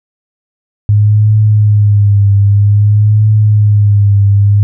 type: tone with vibrato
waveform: sine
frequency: 103.6 Hz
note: G#2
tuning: 4 cents flat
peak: -4 dBFS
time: 0.89-4.63 s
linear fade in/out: 0 ms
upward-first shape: triangle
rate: 0.52 Hz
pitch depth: 64 cents each way
effects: none